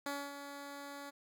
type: tone with ADSR envelope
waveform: 10% pulse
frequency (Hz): 283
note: C#4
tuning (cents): +36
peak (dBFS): -28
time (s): 0.06-1.11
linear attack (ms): 4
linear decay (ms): 250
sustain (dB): -9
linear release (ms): 21
effects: none